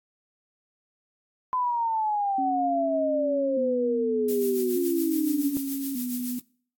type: exponential sweep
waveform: sine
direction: down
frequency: 1019 to 277.2 Hz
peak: -23 dBFS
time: 1.53-5.57 s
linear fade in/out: 0 ms
type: tone with vibrato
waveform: sine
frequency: 260.5 Hz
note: C4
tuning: 7 cents flat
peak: -28 dBFS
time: 2.38-6.39 s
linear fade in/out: 5 ms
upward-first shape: square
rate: 0.42 Hz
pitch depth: 91 cents each way
type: noise with tremolo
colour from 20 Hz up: violet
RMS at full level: -33 dBFS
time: 4.28-6.4 s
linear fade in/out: 5 ms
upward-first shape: sine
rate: 7.1 Hz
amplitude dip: 55%
effects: noise-tail reverb RT60 0.5 s tail -23 dB re dry + AAC 64 kbps